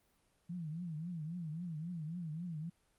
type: tone with vibrato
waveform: sine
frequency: 164.81 Hz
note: E3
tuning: in tune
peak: -39 dBFS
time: 0.49-2.7 s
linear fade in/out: 10 ms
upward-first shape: triangle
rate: 3.7 Hz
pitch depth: 180 cents each way
effects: pink hiss -74 dBFS RMS until 2.98 s + Opus 32 kbps